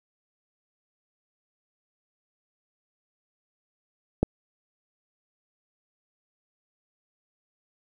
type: click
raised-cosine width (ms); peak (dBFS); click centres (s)
2; -7; 4.23
effects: 8-bit